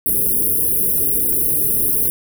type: band-stop noise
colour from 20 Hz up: white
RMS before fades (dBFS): -17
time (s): 0.06-2.1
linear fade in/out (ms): 0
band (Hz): 490 to 9700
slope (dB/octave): 96
effects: none